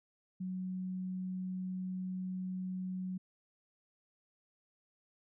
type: tone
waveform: sine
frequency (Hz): 185.1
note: F#3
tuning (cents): +1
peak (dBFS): -36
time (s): 0.4-3.18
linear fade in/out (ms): 10
effects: none